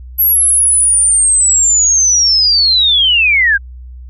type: linear sweep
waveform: sine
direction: down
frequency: 11750 to 1548 Hz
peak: -7 dBFS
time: 0.18-3.58 s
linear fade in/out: 20 ms
effects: added 62 Hz sine -28 dBFS peak until 4.09 s